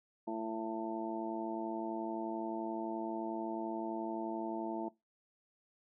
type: harmonic tone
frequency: 111.5 Hz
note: A2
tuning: 23 cents sharp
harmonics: 2 / 3 / 4 / 5 / 6 / 7 / 8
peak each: -43 / -39 / -50 / -53 / -43 / -53 / -43 dBFS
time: 0.27-4.89 s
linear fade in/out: 10 ms
effects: noise-tail reverb RT60 0.2 s tail -20 dB re dry